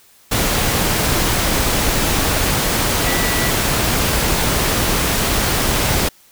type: tone in noise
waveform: sine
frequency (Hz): 1959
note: B6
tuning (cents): -15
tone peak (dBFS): -24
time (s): 3.06-3.51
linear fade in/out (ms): 10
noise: pink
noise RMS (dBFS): -17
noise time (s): 0.31-6.09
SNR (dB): -10
effects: white hiss -50 dBFS RMS until 6.31 s